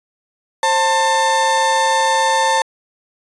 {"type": "tone pair together", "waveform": "35% pulse", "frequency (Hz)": [530.6, 893], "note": ["C5", "A5"], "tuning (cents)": [24, 25], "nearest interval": "major sixth", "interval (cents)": 901, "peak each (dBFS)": [-18, -12], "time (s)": [0.63, 2.62], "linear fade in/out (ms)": 2, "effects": ["resampled to 22050 Hz"]}